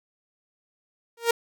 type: tone with exponential growth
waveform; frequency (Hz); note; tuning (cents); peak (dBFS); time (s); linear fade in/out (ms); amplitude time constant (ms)
sawtooth; 466.2; A#4; 0; -11; 1.17-1.31; 5; 29
effects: none